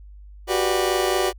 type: chord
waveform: 30% pulse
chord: G major seventh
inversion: third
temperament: just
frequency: 367.5 / 392 / 490 / 588 Hz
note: F#4 / G4 / B4 / D5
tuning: -12 / 0 / -14 / +2 cents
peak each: -20 / -23 / -25 / -24 dBFS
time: 0.47-1.33 s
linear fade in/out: 50 ms
effects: added 50 Hz sine -40 dBFS peak until 1.38 s